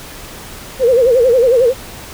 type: tone with vibrato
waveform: sine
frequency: 493.4 Hz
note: B4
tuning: 2 cents flat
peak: -7 dBFS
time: 0.79-1.74 s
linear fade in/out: 50 ms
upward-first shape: sine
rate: 11 Hz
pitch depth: 130 cents each way
effects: pink hiss -32 dBFS RMS until 2.13 s